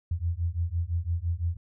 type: beating tone pair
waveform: sine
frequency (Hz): 82.41 / 88.31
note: E2 / F2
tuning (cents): 0 / +20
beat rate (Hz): 5.9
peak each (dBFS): -29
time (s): 0.11-1.57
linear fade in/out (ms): 5
effects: none